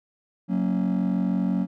triangle chord, F# major, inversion none, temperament just, 185 / 231.2 / 277.5 Hz, F#3 / A#3 / C#4, 0 / -14 / +2 cents, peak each -20 / -23 / -25 dBFS, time 0.48-1.67 s, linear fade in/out 50 ms, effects tanh soft clip ceiling -16 dBFS

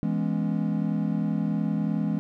triangle chord, C# minor seventh, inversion first, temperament equal, 164.81 / 207.7 / 246.9 / 277.2 Hz, E3 / G#3 / B3 / C#4, 0 / 0 / 0 / 0 cents, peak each -26 / -25 / -31 / -30 dBFS, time 0.03-2.19 s, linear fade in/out 0 ms, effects none

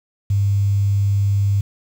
sine tone with quantisation, 100 Hz, G2, 35 cents sharp, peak -14 dBFS, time 0.3-1.61 s, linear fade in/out 5 ms, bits 7, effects none

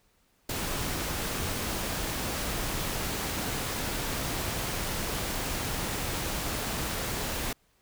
pink noise, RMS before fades -32 dBFS, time 0.49-7.53 s, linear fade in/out 5 ms, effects pink hiss -68 dBFS RMS until 7.81 s

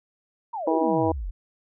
sine exponential sweep, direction down, 986 to 37.5 Hz, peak -28 dBFS, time 0.53-1.31 s, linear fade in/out 10 ms
harmonic tone, 161.3 Hz, E3, 37 cents flat, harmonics 2 / 3 / 4 / 5 / 6, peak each -24 / -26 / -27 / -28 / -29 dBFS, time 0.67-1.12 s, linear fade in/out 5 ms
effects none

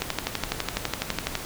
click train, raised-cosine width 0.2 ms, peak -7 dBFS, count 17, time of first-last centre 0.02-1.353 s, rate 12 Hz, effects pink hiss -36 dBFS RMS until 1.45 s

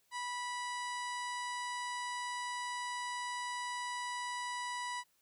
harmonic tone with a mistuned harmonic, 981 Hz, B5, 12 cents flat, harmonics 1 / 2 / 3 / 4 / 5 / 6 / 7 / 8 / 9 / 10, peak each -39 / -43 / -51 / -50 / -52 / -56 / -58 / -54 / -55 / -58 dBFS, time 0.11-5.04 s, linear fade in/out 50 ms, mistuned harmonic 10, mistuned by +22 cents, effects white hiss -74 dBFS RMS until 5.21 s

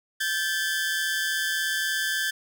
sawtooth tone pair together, 1568 / 1731.5 Hz, G6 / A6, 0 / -28 cents, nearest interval major second, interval 172 cents, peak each -24 dBFS, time 0.2-2.31 s, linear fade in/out 10 ms, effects none

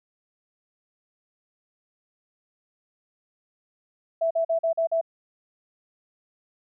sine tone bursts, 659.3 Hz, E5, in tune, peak -20 dBFS, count 6, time 4.21-5.013 s, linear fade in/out 10 ms, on 98 ms, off 43 ms, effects none

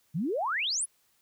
sine exponential sweep, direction up, 140 to 10870 Hz, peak -27 dBFS, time 0.14-0.86 s, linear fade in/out 20 ms, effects white hiss -69 dBFS RMS until 1.21 s

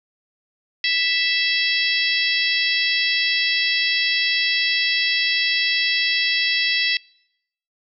harmonic tone, 659.3 Hz, E5, in tune, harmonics 3 / 4 / 5 / 6 / 7 / 8, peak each -23 / -24 / -25 / -26 / -26 / -27 dBFS, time 0.84-6.97 s, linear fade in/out 2 ms, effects noise-tail reverb RT60 0.8 s tail -26 dB re dry

